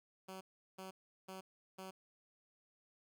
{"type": "tone bursts", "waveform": "10% pulse", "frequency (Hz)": 189.1, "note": "F#3", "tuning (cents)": 38, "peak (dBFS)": -39, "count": 4, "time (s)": [0.28, 1.91], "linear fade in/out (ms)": 10, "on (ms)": 130, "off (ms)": 370, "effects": []}